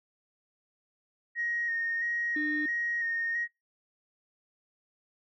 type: tone with vibrato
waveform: sine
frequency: 1864.7 Hz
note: A#6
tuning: in tune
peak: -28 dBFS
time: 1.35-3.48 s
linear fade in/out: 50 ms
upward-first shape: square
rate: 1.5 Hz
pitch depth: 19 cents each way
type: tone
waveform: sine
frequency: 300 Hz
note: D4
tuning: 37 cents sharp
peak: -30 dBFS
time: 2.36-2.66 s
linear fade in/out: 5 ms
effects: noise-tail reverb RT60 0.2 s tail -24 dB re dry + tanh soft clip ceiling -21 dBFS